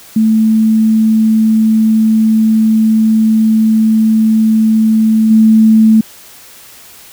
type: tone with level steps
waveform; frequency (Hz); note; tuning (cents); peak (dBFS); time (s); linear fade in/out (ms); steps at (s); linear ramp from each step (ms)
sine; 220; A3; 0; -6 / -3; 0.16-6.01; 5; 5.3; 10
effects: white hiss -37 dBFS RMS until 7.12 s